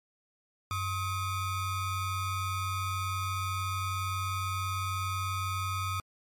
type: ring-modulated tone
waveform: square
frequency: 586 Hz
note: D5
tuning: 4 cents flat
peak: -28 dBFS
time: 0.71-6 s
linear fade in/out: 0 ms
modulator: 681 Hz
effects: MP3 64 kbps